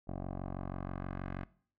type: tone with low-pass filter sweep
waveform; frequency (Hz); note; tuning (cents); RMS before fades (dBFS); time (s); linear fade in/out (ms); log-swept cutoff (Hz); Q
10% pulse; 46.25; F#1; 0; -40; 0.07-1.45; 20; 680 to 1800; 1.5
effects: noise-tail reverb RT60 0.5 s tail -20 dB re dry